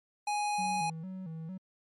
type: tone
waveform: square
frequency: 830.6 Hz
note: G#5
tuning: in tune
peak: -30 dBFS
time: 0.27-0.9 s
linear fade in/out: 5 ms
type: tone with vibrato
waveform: triangle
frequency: 174 Hz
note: F3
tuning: 6 cents flat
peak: -36 dBFS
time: 0.58-1.58 s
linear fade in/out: 10 ms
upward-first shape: square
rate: 2.2 Hz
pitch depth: 130 cents each way
effects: MP3 48 kbps